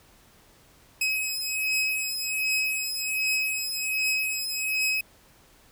sawtooth beating tone pair, 2548 / 2549.3 Hz, D#7 / D#7, +41 / +41 cents, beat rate 1.3 Hz, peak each -25 dBFS, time 1.01-5.01 s, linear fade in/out 5 ms, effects pink hiss -57 dBFS RMS until 5.71 s

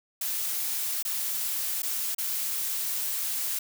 blue noise with dropouts, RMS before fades -30 dBFS, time 0.21-3.59 s, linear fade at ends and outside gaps 5 ms, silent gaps 1.027-1.05 / 1.821-1.83 / 2.148-2.182 s, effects none

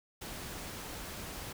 pink noise, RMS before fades -43 dBFS, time 0.21-1.53 s, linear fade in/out 10 ms, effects none

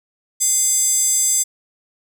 square tone with high-pass filter, 698.5 Hz, F5, in tune, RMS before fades -17 dBFS, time 0.4-1.44 s, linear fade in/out 20 ms, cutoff 7400 Hz, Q 6.3, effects none

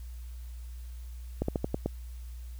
slowing click train, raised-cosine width 2 ms, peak -15 dBFS, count 6, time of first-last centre 1.42-1.86 s, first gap 64 ms, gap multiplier 1.16, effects added 60 Hz sine -39 dBFS peak until 2.59 s + white hiss -60 dBFS RMS until 2.59 s

